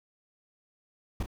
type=noise with echo; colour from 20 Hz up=brown; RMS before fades=-28 dBFS; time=1.2-1.23 s; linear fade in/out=5 ms; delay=31 ms; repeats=1; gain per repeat=-8 dB; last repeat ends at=1.261 s; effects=none